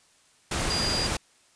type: tone in noise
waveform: sine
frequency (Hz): 4818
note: D8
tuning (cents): +43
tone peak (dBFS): -27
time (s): 0.7-1.07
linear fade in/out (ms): 5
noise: pink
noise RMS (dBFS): -28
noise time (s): 0.51-1.17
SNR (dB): -2
effects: white hiss -61 dBFS RMS until 1.55 s + resampled to 22050 Hz